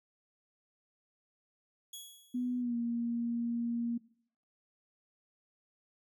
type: tone with exponential decay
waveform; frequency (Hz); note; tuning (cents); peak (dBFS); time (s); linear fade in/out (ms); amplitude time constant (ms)
15% pulse; 3348; G#7; +13; -35; 1.93-2.62; 5; 150
type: tone with pitch glide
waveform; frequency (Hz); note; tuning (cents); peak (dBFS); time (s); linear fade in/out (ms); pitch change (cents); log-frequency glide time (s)
sine; 247.7 to 235.2; B3 to A#3; +5 to +16; -31; 2.34-3.98; 10; -89; 2.59-2.76
effects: noise-tail reverb RT60 0.6 s tail -20 dB re dry